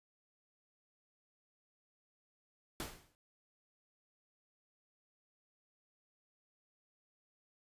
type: noise with exponential decay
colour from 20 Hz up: pink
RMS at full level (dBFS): -39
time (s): 2.8-3.15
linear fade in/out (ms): 0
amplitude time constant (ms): 75
effects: resampled to 32000 Hz